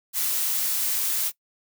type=noise; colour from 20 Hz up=blue; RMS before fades=-25 dBFS; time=0.13-1.32 s; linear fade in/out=50 ms; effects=noise-tail reverb RT60 0.1 s tail -20 dB re dry